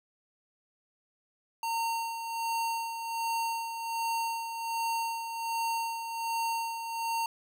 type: tone with tremolo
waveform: square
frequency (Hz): 916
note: A#5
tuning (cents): -31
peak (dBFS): -29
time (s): 1.63-7.26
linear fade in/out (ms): 2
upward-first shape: sine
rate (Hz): 1.3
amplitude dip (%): 55
effects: none